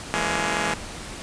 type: chord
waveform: 5% pulse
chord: A# half-diminished seventh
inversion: second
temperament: just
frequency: 167.82 / 209.8 / 233.1 / 279.7 Hz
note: E3 / G#3 / A#3 / C#4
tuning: +31 / +18 / 0 / +16 cents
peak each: -17 / -17 / -19 / -21 dBFS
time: 0.14-0.74 s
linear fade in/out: 0 ms
effects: pink hiss -36 dBFS RMS until 1.22 s + resampled to 22050 Hz